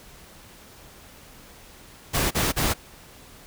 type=noise bursts; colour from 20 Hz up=pink; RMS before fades=-23 dBFS; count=3; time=2.13-2.74 s; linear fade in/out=20 ms; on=180 ms; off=35 ms; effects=pink hiss -48 dBFS RMS until 3.46 s